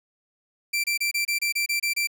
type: tone bursts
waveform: sawtooth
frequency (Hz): 2349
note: D7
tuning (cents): 0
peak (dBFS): -19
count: 10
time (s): 0.73-2.073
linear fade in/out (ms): 10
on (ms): 110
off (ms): 27
effects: none